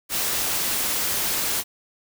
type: noise with amplitude modulation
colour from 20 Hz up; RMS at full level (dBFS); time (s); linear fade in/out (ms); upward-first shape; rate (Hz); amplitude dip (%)
white; -23; 0.09-1.64; 50; sine; 284; 30
effects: none